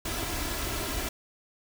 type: noise with comb filter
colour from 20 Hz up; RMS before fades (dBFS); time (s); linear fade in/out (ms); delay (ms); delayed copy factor
pink; -32; 0.05-1.09; 5; 3; +0.55
effects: none